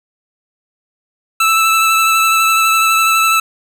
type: tone with vibrato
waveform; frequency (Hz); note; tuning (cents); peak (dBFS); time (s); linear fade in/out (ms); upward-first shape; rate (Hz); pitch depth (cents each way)
25% pulse; 1318.5; E6; 0; -6; 1.4-3.4; 5; sine; 12; 13
effects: 8-bit